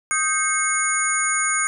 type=tone cluster; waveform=sine; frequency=1250 / 1573 / 2174 / 6740 / 9190 Hz; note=D#6 / G6 / C#7 / G#8 / D9; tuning=+8 / +6 / -34 / +25 / -39 cents; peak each=-25 dBFS; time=0.11-1.67 s; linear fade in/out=0 ms; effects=none